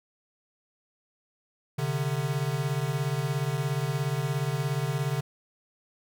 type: beating tone pair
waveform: square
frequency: 132.1 / 149.1 Hz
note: C3 / D3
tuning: +17 / +27 cents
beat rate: 17 Hz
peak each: -30 dBFS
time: 1.78-5.21 s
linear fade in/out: 10 ms
effects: none